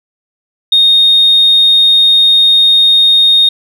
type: tone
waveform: sine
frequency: 3700 Hz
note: A#7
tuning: 14 cents flat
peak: -3 dBFS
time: 0.72-3.49 s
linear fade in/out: 5 ms
effects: tanh soft clip ceiling 0 dBFS